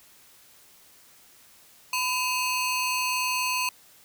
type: ring-modulated tone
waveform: sawtooth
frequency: 1773 Hz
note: A6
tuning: 13 cents sharp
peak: -18 dBFS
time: 1.93-3.69 s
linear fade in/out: 2 ms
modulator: 767 Hz
effects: white hiss -55 dBFS RMS until 4.04 s